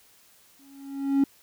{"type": "tone with exponential growth", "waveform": "triangle", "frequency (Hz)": 275.8, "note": "C#4", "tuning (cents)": -9, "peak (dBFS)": -13, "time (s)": [0.59, 1.24], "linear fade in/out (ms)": 5, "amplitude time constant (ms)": 140, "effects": ["tanh soft clip ceiling -12 dBFS", "white hiss -58 dBFS RMS until 1.42 s"]}